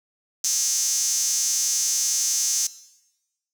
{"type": "tone with high-pass filter", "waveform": "sawtooth", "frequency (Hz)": 269.1, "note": "C4", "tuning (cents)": 49, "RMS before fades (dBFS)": -23, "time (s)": [0.44, 2.67], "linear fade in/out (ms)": 5, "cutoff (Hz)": 6200, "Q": 6, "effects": ["noise-tail reverb RT60 1.0 s tail -18 dB re dry"]}